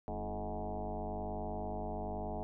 sine tone with frequency modulation, 327.7 Hz, E4, 10 cents flat, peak -36 dBFS, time 0.08-2.43 s, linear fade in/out 0 ms, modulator 101 Hz, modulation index 4.9, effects none

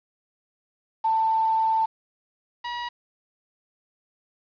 sine / sawtooth tone pair in turn, 889 / 961.7 Hz, A5 / B5, +18 / -46 cents, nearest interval minor second, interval 136 cents, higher second, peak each -19 / -25 dBFS, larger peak first, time 1.04-1.86 / 2.64-2.89 s, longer first, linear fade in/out 10 ms, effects resampled to 11025 Hz + 8-bit

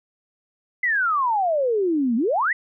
sine exponential two-way sweep, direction down then up, 2054 to 219.4 to 2054 Hz, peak -18 dBFS, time 0.83-2.53 s, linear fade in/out 5 ms, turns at 2.16 s, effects none

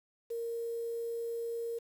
sine tone with quantisation, 464.5 Hz, A#4, 6 cents flat, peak -34 dBFS, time 0.3-1.79 s, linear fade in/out 10 ms, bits 9, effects none

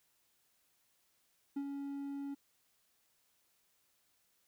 triangle tone with ADSR envelope, 280 Hz, C#4, 18 cents sharp, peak -32 dBFS, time 1.56-2.35 s, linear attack 9 ms, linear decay 64 ms, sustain -5 dB, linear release 15 ms, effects white hiss -75 dBFS RMS until 4.47 s

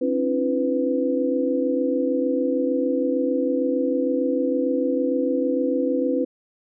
sine tone cluster, 268.1 / 294.7 / 336.8 / 499.5 Hz, C4 / D4 / E4 / B4, +42 / +6 / +37 / +20 cents, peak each -23 / -29 / -27 / -23 dBFS, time 0.01-6.25 s, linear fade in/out 10 ms, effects none

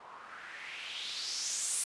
blue noise with low-pass filter sweep, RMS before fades -39 dBFS, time 0-1.84 s, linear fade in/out 5 ms, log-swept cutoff 930 to 9900 Hz, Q 3.3, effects resampled to 24000 Hz

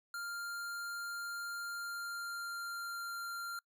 square tone with pitch glide, 1396.9 to 1386.4 Hz, F6 to F6, 0 to -13 cents, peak -40 dBFS, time 0.14-3.59 s, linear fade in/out 2 ms, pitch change -13 cents, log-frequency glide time 1.69-3.15 s, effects noise-tail reverb RT60 0.1 s tail -26 dB re dry

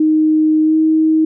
sine tone with pitch glide, 311.1 to 315.8 Hz, D#4 to D#4, 0 to +26 cents, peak -9 dBFS, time 0-1.25 s, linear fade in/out 5 ms, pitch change +26 cents, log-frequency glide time 0.63-0.76 s, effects none

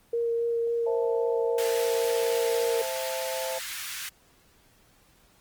sine tone with vibrato, 466.2 Hz, A#4, in tune, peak -24 dBFS, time 0.13-2.82 s, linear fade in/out 5 ms, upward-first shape sine, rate 3.7 Hz, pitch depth 9 cents each way
sine chord, A minor, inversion first, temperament equal, 523.3 / 659.3 / 880 Hz, C5 / E5 / A5, 0 / 0 / 0 cents, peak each -32 / -35 / -37 dBFS, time 0.86-3.59 s, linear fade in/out 10 ms
pink high-pass noise, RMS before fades -36 dBFS, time 1.58-4.09 s, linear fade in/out 2 ms, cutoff 1500 Hz, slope 24 dB/octave
effects pink hiss -61 dBFS RMS until 5.4 s + Opus 24 kbps

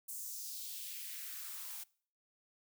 blue noise with high-pass filter sweep, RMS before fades -45 dBFS, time 0.08-1.84 s, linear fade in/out 10 ms, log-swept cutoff 8300 to 750 Hz, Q 1.9, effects noise-tail reverb RT60 0.5 s tail -23 dB re dry

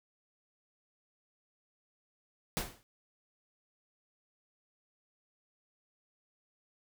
pink noise with exponential decay, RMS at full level -31 dBFS, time 2.57-2.83 s, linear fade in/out 0 ms, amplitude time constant 55 ms, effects none

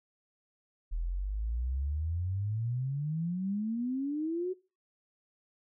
sine exponential sweep, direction up, 39.13 to 377.6 Hz, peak -30 dBFS, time 0.91-4.54 s, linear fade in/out 20 ms, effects noise-tail reverb RT60 0.3 s tail -21 dB re dry

